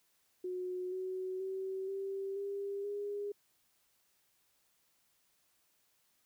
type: tone with pitch steps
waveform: sine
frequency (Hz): 364.7 / 373 / 381.5 / 390.2 / 399.1 / 408.2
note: F#4 / F#4 / G4 / G4 / G4 / G#4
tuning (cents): -25 / +14 / -47 / -8 / +31 / -30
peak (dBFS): -36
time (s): 0.44-3.32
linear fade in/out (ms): 5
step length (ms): 480
effects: white hiss -74 dBFS RMS until 6.25 s